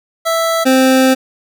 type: tone pair in turn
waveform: 25% pulse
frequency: 659.3 / 261.6 Hz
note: E5 / C4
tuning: 0 / 0 cents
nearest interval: octave + major third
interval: 1600 cents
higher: first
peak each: -9 / -4 dBFS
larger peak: second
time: 0.25-0.65 / 0.65-1.15 s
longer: second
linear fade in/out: 20 ms
effects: none